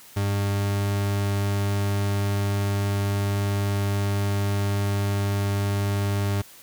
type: tone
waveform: 40% pulse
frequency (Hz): 100.4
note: G2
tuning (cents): +42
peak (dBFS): -21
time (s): 0.16-6.42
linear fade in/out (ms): 10
effects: white hiss -48 dBFS RMS until 6.62 s